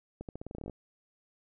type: accelerating click train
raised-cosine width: 2 ms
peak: -27 dBFS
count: 13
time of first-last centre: 0.21-0.697 s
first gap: 78 ms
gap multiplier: 0.87
effects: none